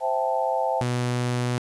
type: chord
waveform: sine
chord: A minor seventh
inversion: first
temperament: equal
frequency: 523.3 / 659.3 / 784 / 880 Hz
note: C5 / E5 / G5 / A5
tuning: 0 / 0 / 0 / 0 cents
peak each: -27 dBFS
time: 0-0.84 s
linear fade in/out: 50 ms
type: tone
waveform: sawtooth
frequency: 123 Hz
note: B2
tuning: 7 cents flat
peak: -19 dBFS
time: 0.81-1.58 s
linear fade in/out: 0 ms
effects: resampled to 24000 Hz + 9-bit